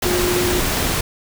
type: tone in noise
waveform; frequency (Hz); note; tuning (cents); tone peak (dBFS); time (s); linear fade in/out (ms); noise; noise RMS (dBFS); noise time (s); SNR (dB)
sine; 356.8; F4; +37; -19; 0.05-0.6; 5; pink; -20; 0.02-1.01; -2
effects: none